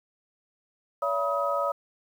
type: tone cluster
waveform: sine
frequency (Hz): 568 / 671 / 971 / 1265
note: C#5 / E5 / B5 / D#6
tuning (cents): +42 / +31 / -30 / +28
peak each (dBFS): -28 / -32 / -33 / -28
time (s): 1.02-1.72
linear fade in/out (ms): 5
effects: 9-bit